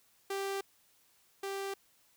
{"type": "tone pair in turn", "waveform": "sawtooth", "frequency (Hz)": [392.6, 392.6], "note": ["G4", "G4"], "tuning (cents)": [3, 3], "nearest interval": "unison", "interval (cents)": 0, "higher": "neither", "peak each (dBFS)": [-30, -32], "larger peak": "first", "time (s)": [[0.3, 0.61], [1.43, 1.74]], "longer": "neither", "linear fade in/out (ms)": 5, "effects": ["white hiss -68 dBFS RMS until 2.16 s"]}